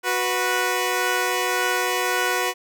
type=tone pair together; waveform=10% pulse; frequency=367.8 / 491 Hz; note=F#4 / B4; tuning=-10 / -10 cents; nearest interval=perfect fourth; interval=500 cents; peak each=-15 dBFS; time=0.03-2.54 s; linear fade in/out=50 ms; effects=none